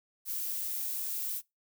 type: noise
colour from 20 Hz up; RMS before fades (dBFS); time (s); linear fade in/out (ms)
violet; -35; 0.25-1.42; 50
effects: noise-tail reverb RT60 0.2 s tail -23 dB re dry